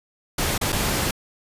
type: noise with dropouts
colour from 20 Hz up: pink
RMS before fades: -23 dBFS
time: 0.38-1.11 s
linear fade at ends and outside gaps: 5 ms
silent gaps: 0.579-0.612 / 0.722-0.726 s
effects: resampled to 32000 Hz